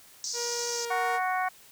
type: band-pass noise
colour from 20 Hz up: white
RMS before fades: -34 dBFS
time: 0.24-0.85 s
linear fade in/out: 0 ms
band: 4800 to 6600 Hz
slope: 48 dB/octave
type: tone with pitch glide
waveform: sawtooth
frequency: 476.1 to 468.2 Hz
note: A#4 to A#4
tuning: +37 to +8 cents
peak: -29 dBFS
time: 0.33-1.2 s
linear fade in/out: 50 ms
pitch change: -29 cents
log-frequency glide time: 0.69-0.94 s
type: harmonic tone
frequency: 370 Hz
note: F#4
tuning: in tune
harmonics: 2 / 3 / 4 / 5 / 6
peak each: -28 / -32 / -34 / -36 / -38 dBFS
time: 0.9-1.49 s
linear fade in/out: 10 ms
effects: white hiss -54 dBFS RMS until 1.71 s